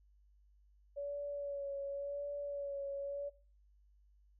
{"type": "tone with vibrato", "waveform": "sine", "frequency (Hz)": 566, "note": "C#5", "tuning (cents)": 36, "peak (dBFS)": -38, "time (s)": [0.96, 3.3], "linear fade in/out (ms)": 20, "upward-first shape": "sine", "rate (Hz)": 0.91, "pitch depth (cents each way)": 26, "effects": ["noise-tail reverb RT60 0.4 s tail -19 dB re dry", "added 50 Hz sine -64 dBFS peak until 4.39 s"]}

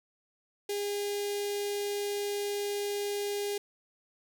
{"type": "tone with notch filter", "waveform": "sawtooth", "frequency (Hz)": 407.6, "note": "G#4", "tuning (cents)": -32, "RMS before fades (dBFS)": -33, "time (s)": [0.69, 3.58], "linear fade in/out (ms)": 5, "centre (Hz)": 1200, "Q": 0.52, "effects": []}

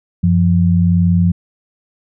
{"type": "tone pair together", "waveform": "sine", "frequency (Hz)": [92.5, 173.71], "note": ["F#2", "F3"], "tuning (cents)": [0, -9], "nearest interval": "major seventh", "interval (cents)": 1091, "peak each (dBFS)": [-13, -11], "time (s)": [0.23, 1.32], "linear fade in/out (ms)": 10, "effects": []}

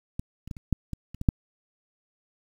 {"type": "clicks", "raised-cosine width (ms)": 5, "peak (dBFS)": [-18, -28, -21, -30, -10, -20, -28, -19, -6], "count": 9, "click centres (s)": [0.195, 0.476, 0.512, 0.568, 0.727, 0.933, 1.146, 1.214, 1.288], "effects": ["8-bit"]}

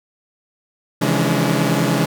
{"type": "tone cluster", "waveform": "sawtooth", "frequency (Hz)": [134.6, 160.8, 170.7, 208.6, 286.7], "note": ["C3", "E3", "F3", "G#3", "D4"], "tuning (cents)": [49, -43, -39, 8, -42], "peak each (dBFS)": -18, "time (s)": [1.01, 2.06], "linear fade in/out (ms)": 10, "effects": []}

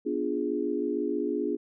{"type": "chord", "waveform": "sine", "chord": "B diminished seventh", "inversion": "none", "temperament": "equal", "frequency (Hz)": [246.9, 293.7, 349.2, 415.3], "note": ["B3", "D4", "F4", "Ab4"], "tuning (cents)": [0, 0, 0, 0], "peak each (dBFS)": [-34, -31, -32, -31], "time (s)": [0.05, 1.57], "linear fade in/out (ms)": 20, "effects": []}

